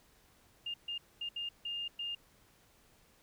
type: tone bursts at uneven times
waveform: sine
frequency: 2817 Hz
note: F7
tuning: 14 cents sharp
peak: -36 dBFS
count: 6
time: 0.66-0.74 / 0.88-0.98 / 1.21-1.29 / 1.36-1.49 / 1.65-1.88 / 1.99-2.15 s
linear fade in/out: 5 ms
effects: pink hiss -66 dBFS RMS until 3.22 s